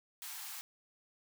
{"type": "high-pass noise", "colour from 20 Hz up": "white", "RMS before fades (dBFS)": -45, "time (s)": [0.22, 0.61], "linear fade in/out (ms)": 0, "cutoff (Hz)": 730, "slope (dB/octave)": 96, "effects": []}